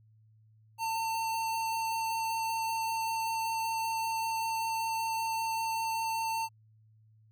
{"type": "tone with vibrato", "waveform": "square", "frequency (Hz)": 900, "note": "A5", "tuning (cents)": 39, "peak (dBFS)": -31, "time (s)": [0.78, 6.49], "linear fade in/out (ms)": 50, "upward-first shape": "triangle", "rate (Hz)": 5.2, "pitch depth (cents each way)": 8, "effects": ["added 109 Hz sine -59 dBFS peak until 7.31 s"]}